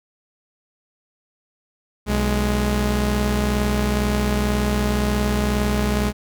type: tone pair together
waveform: sawtooth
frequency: 62 / 208.5 Hz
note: B1 / G#3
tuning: +7 / +7 cents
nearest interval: octave + major sixth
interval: 2100 cents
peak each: -17 dBFS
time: 2.06-6.13 s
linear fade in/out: 50 ms
effects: none